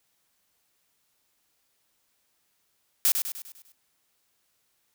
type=noise with echo; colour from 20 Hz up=blue; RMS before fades=-21 dBFS; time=3.05-3.12 s; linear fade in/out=0 ms; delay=100 ms; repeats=6; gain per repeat=-6 dB; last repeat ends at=3.72 s; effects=white hiss -72 dBFS RMS until 4.94 s